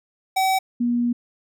square / sine tone pair in turn, 762 / 240 Hz, G5 / B3, -49 / -49 cents, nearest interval octave + minor sixth, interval 2000 cents, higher first, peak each -18 dBFS, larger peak neither, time 0.36-0.59 / 0.8-1.13 s, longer second, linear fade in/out 10 ms, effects none

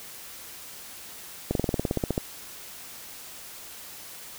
slowing click train, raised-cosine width 2 ms, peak -11 dBFS, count 13, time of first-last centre 1.51-2.179 s, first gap 42 ms, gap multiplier 1.05, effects white hiss -43 dBFS RMS until 4.38 s

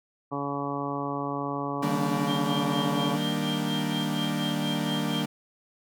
harmonic tone, 141.5 Hz, C#3, 36 cents sharp, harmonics 1 / 2 / 3 / 4 / 5 / 6 / 7 / 8, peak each -37 / -33 / -37 / -38 / -38 / -38 / -38 / -35 dBFS, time 0.31-3.17 s, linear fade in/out 20 ms
45% pulse chord, Eb major seventh, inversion none, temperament equal, 155.56 / 196 / 233.1 / 293.7 Hz, Eb3 / G3 / Bb3 / D4, 0 / 0 / 0 / 0 cents, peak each -32 dBFS, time 1.82-5.26 s, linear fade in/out 10 ms
sine tone with tremolo, 3194 Hz, G7, 32 cents sharp, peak -31 dBFS, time 2.26-5.25 s, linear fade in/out 50 ms, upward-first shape sine, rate 4.2 Hz, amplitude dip 85%
effects none

